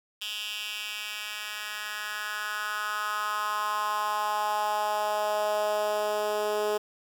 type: tone with high-pass filter sweep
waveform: 10% pulse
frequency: 210.3 Hz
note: G#3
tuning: 22 cents sharp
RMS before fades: -30 dBFS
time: 0.21-6.78 s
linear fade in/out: 10 ms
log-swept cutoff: 3000 to 440 Hz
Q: 3.4
effects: 9-bit